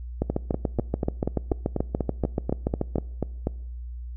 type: two click trains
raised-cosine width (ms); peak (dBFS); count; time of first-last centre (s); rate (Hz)
2; -10 / -11; 20 / 14; 0.22-2.958 / 0.3-3.471; 6.94 / 4.1
effects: noise-tail reverb RT60 0.8 s tail -23 dB re dry + added 60 Hz sine -33 dBFS peak until 4.16 s